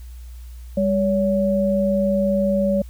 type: tone pair together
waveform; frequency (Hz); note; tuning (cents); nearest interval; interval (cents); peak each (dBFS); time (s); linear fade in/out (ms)
sine; 200 / 565.7; G3 / C#5; +35 / +35; octave + tritone; 1800; -19; 0.77-2.82; 5
effects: added 60 Hz sine -34 dBFS peak until 2.89 s + white hiss -54 dBFS RMS until 2.89 s